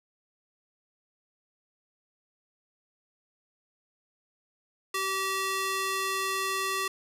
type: tone with high-pass filter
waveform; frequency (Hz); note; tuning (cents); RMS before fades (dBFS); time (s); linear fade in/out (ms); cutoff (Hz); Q
square; 384.7; G4; -33; -30; 4.94-6.88; 5; 940; 0.75
effects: resampled to 32000 Hz + 8-bit